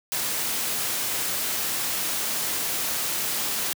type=noise; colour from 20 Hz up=white; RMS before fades=-27 dBFS; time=0.12-3.73 s; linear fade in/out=0 ms; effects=high-pass 100 Hz 12 dB/octave